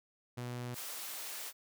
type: tone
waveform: sawtooth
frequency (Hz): 122.4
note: B2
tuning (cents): -15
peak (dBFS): -35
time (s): 0.37-0.75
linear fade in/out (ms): 10
type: high-pass noise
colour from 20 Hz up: white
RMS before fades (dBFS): -43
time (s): 0.73-1.53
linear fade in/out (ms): 50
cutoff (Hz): 420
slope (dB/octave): 12
effects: none